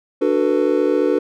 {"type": "chord", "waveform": "triangle", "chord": "B minor seventh", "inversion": "first", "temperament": "just", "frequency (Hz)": [296.3, 370.4, 444.5, 493.9], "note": ["D4", "F#4", "A4", "B4"], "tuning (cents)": [15, 2, 18, 0], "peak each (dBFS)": -18, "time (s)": [0.21, 1.19], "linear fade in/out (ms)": 10, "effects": []}